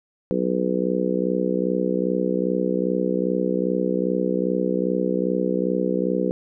harmonic tone, 62.5 Hz, B1, 21 cents sharp, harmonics 3 / 4 / 5 / 6 / 7 / 8, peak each -25 / -29 / -27 / -28 / -27 / -26 dBFS, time 0.31-6.31 s, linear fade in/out 0 ms, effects none

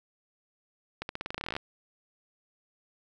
accelerating click train, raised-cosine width 0.3 ms, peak -18 dBFS, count 17, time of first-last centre 1.02-1.565 s, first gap 71 ms, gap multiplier 0.89, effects none

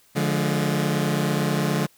sawtooth chord, D diminished, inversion none, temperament just, 146.83 / 176.2 / 211.4 Hz, D3 / F3 / Ab3, 0 / +16 / +31 cents, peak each -20 / -22 / -22 dBFS, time 0.15-1.87 s, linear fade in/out 20 ms, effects white hiss -58 dBFS RMS until 1.97 s

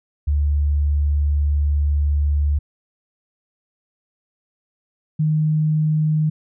sine tone pair in turn, 72.9 / 154.47 Hz, D2 / D#3, -12 / -12 cents, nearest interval octave + minor second, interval 1300 cents, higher second, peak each -15 dBFS, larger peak neither, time 0.27-2.59 / 5.19-6.3 s, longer first, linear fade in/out 10 ms, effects none

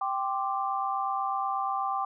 sine chord, G suspended fourth, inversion none, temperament equal, 784 / 1046.5 / 1174.7 Hz, G5 / C6 / D6, 0 / 0 / 0 cents, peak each -30 / -34 / -31 dBFS, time 0.01-2.05 s, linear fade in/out 5 ms, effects none

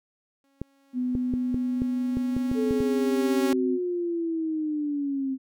sawtooth tone with exponential growth, 275.1 Hz, C#4, 13 cents flat, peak -21 dBFS, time 0.44-3.53 s, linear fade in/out 1 ms, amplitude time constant 670 ms
clicks, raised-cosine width 3 ms, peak -17 dBFS, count 10, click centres 0.616 / 1.152 / 1.338 / 1.544 / 1.819 / 2.17 / 2.366 / 2.515 / 2.709 / 2.805 s
sine tone with pitch glide, 250 to 259.6 Hz, B3 to C4, +21 to -13 cents, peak -24 dBFS, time 0.93-3.79 s, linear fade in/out 50 ms, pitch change +66 cents, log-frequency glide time 2.3-3.35 s
sine linear sweep, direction down, 440 to 261.6 Hz, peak -25 dBFS, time 2.54-5.38 s, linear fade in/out 50 ms
effects none

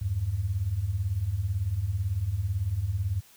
sine beating tone pair, 82.41 / 100.41 Hz, E2 / G2, 0 / +42 cents, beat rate 18 Hz, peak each -31 / -27 dBFS, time 0.01-3.21 s, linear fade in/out 10 ms, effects white hiss -56 dBFS RMS until 3.36 s

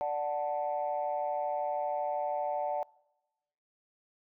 sine chord, D major, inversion none, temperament equal, 587.3 / 740 / 880 Hz, D5 / F#5 / A5, 0 / 0 / 0 cents, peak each -33 / -33 / -35 dBFS, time 0.01-2.83 s, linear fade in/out 0 ms, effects noise-tail reverb RT60 1.0 s tail -24 dB re dry + tanh soft clip ceiling -22 dBFS

